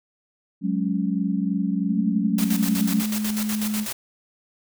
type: chord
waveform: sine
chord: F# suspended second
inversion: none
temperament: just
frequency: 185 / 208.1 / 277.5 Hz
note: F#3 / G#3 / C#4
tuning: 0 / +4 / +2 cents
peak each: -24 / -25 / -27 dBFS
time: 0.61-3.04 s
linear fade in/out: 50 ms
type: tone with pitch glide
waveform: sine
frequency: 219.4 to 212.9 Hz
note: A3 to G#3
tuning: -5 to +43 cents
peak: -23 dBFS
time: 1.88-3.87 s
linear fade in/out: 50 ms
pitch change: -52 cents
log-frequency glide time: 2.52-3.15 s
type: noise with tremolo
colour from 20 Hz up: white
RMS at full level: -29 dBFS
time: 2.38-3.93 s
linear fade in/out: 5 ms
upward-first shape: square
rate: 8.1 Hz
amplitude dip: 65%
effects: none